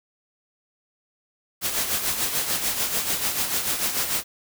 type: noise with tremolo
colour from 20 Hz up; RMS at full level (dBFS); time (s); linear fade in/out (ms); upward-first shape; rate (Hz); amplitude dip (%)
white; -23; 1.61-4.24; 50; sine; 6.8; 55
effects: none